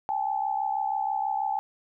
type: tone pair together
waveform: sine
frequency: 793.8 / 860 Hz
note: G5 / A5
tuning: +22 / -40 cents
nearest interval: minor second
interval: 138 cents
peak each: -28 dBFS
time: 0.09-1.59 s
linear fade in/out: 0 ms
effects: none